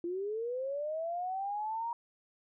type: linear sweep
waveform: sine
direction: up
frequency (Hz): 336.5 to 949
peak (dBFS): -33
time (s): 0.04-1.93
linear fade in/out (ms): 2
effects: none